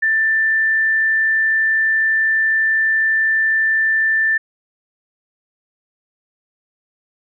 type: tone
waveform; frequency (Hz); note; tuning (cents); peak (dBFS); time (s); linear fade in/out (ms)
sine; 1774; A6; +14; -13; 0.02-4.38; 10
effects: none